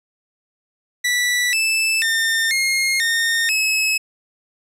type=tone with pitch steps; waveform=sawtooth; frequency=1962 / 2634 / 1810 / 2140 / 1833 / 2578 Hz; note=B6 / E7 / A6 / C7 / A#6 / E7; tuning=-12 / -2 / +48 / +38 / -30 / -39 cents; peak=-13 dBFS; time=1.04-3.98 s; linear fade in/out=10 ms; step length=490 ms; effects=low-pass 12000 Hz 12 dB/octave